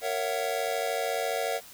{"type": "chord", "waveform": "square", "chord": "F# dominant seventh", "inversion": "first", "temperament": "just", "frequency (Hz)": [462.5, 555, 666, 740], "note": ["A#4", "C#5", "E5", "F#5"], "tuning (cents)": [-14, 2, 18, 0], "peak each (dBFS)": -34, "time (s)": [0.01, 1.61], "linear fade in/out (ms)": 50, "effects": ["white hiss -49 dBFS RMS until 1.73 s"]}